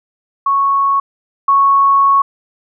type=tone pair in turn; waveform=sine; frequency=1106 / 1106 Hz; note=C#6 / C#6; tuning=-4 / -4 cents; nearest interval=unison; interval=0 cents; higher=neither; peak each=-10 / -7 dBFS; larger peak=second; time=0.46-1 / 1.48-2.22 s; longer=second; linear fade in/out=5 ms; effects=none